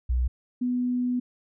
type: tone pair in turn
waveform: sine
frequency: 61.9 / 247.6 Hz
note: B1 / B3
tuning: +5 / +5 cents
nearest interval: 2 octaves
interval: 2400 cents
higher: second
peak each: -21 / -23 dBFS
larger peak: first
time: 0.09-0.28 / 0.61-1.2 s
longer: second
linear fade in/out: 10 ms
effects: none